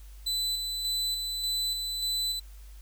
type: tone with tremolo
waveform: 40% pulse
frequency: 4000 Hz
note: B7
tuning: 21 cents sharp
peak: -26 dBFS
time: 0.26-2.4 s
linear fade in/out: 10 ms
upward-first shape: square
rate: 1.7 Hz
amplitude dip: 35%
effects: added 50 Hz sine -44 dBFS peak until 2.81 s + white hiss -59 dBFS RMS until 2.81 s